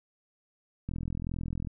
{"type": "click train", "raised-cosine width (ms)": 5, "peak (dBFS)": -22, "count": 34, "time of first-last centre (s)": [0.89, 1.672], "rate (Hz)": 42.2, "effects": []}